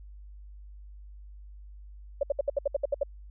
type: tone bursts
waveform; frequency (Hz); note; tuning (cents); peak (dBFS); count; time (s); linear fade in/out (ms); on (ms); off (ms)
sine; 565; C#5; +33; -22; 10; 2.21-3.033; 5; 22; 67
effects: added 50 Hz sine -44 dBFS peak until 3.3 s